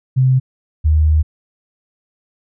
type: tone pair in turn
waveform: sine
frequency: 130 / 77.3 Hz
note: C3 / D#2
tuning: -11 / -11 cents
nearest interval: major sixth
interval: 900 cents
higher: first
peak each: -9 dBFS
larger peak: neither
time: 0.16-0.4 / 0.84-1.23 s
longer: second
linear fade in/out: 20 ms
effects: none